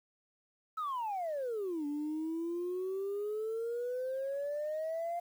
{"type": "exponential two-way sweep", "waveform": "sine", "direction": "down then up", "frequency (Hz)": [1318.5, 287.5, 699], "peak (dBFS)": -32, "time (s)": [0.77, 5.2], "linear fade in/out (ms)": 10, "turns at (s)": 1.86, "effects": ["tanh soft clip ceiling -31 dBFS", "10-bit"]}